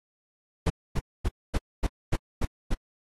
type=noise bursts; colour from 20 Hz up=brown; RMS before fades=-23 dBFS; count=8; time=0.66-2.746 s; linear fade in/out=10 ms; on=42 ms; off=250 ms; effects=AAC 32 kbps